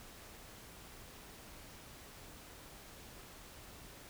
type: silence
effects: pink hiss -54 dBFS RMS until 4.09 s